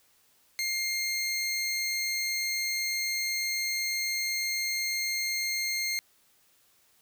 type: tone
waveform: 20% pulse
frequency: 2118 Hz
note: C7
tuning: 21 cents sharp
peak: -23 dBFS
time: 0.59-5.99 s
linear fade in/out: 0 ms
effects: white hiss -65 dBFS RMS until 7.01 s